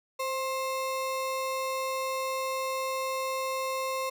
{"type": "ring-modulated tone", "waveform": "square", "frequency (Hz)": 793, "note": "G5", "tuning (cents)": 20, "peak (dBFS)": -27, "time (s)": [0.19, 4.1], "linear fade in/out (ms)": 10, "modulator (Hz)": 269, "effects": []}